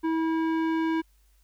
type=tone with low-pass filter sweep; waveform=square; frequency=323.7 Hz; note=E4; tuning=31 cents flat; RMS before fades=-26 dBFS; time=0.03-1.02 s; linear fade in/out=20 ms; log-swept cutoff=1400 to 2200 Hz; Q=0.88; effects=added 50 Hz sine -59 dBFS peak until 1.43 s + white hiss -69 dBFS RMS until 1.43 s